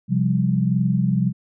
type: chord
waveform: sine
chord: C suspended fourth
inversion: none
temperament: just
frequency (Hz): 130.81 / 174.42 / 196.22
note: C3 / F3 / G3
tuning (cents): 0 / -2 / +2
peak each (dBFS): -21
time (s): 0.08-1.33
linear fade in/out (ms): 50
effects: none